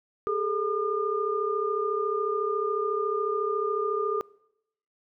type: tone cluster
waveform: sine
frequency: 404.5 / 438.5 / 1209 Hz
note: G#4 / A4 / D6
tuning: -46 / -6 / +50 cents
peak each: -29 dBFS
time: 0.27-4.21 s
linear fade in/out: 0 ms
effects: noise-tail reverb RT60 0.8 s tail -24 dB re dry